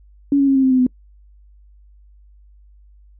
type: tone with pitch steps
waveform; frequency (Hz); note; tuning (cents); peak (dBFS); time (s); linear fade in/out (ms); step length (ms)
sine; 281.8 / 276.6 / 271.6 / 266.6 / 261.7 / 256.9 / 252.2; C#4 / C#4 / C#4 / C4 / C4 / C4 / B3; +29 / -4 / -35 / +33 / 0 / -32 / +36; -11; 0.32-0.866; 2; 78
effects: noise-tail reverb RT60 0.1 s tail -26 dB re dry + added 50 Hz sine -45 dBFS peak until 3.19 s